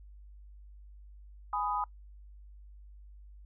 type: chord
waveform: sine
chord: G# minor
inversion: none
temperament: just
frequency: 830.6 / 996.7 / 1245.9 Hz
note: G#5 / B5 / D#6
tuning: 0 / +16 / +2 cents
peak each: -34 dBFS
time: 1.53-1.84 s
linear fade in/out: 2 ms
effects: noise-tail reverb RT60 0.1 s tail -23 dB re dry + added 50 Hz sine -49 dBFS peak until 3.45 s